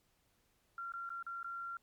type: tone with dropouts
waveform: sine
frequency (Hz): 1376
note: F6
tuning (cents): -26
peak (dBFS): -40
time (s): 0.78-1.77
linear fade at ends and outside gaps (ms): 2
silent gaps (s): 0.921-0.937 / 1.092-1.102 / 1.227-1.265 / 1.43-1.444
effects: pink hiss -75 dBFS RMS until 1.82 s + MP3 96 kbps